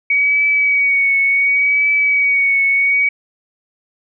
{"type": "tone with vibrato", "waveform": "sine", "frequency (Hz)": 2254, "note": "C#7", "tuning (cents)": 28, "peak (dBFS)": -11, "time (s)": [0.1, 3.09], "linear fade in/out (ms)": 5, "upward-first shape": "triangle", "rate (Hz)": 0.69, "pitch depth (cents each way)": 37, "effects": []}